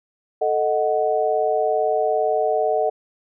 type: chord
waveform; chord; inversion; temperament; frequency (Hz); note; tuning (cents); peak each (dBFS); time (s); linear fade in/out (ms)
sine; D# diminished; second; equal; 440 / 622.3 / 740; A4 / D#5 / F#5; 0 / 0 / 0; -22 / -21 / -22; 0.41-2.9; 10
effects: none